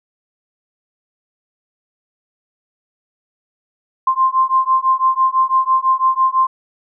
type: beating tone pair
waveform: sine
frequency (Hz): 1046.5 / 1052.5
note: C6 / C6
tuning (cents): 0 / +10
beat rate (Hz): 6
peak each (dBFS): -15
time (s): 4.07-6.47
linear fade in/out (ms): 5
effects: none